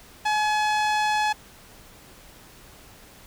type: tone with low-pass filter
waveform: sawtooth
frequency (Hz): 849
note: G#5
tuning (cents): +38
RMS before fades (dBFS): -23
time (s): 0.25-1.33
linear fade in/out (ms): 10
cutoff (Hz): 6300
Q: 0.56
effects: pink hiss -49 dBFS RMS until 3.26 s